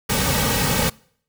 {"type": "noise with comb filter", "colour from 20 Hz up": "pink", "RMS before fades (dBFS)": -20, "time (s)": [0.09, 0.9], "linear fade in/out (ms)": 10, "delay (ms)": 2.9, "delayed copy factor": -0.85, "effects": ["noise-tail reverb RT60 0.6 s tail -25 dB re dry"]}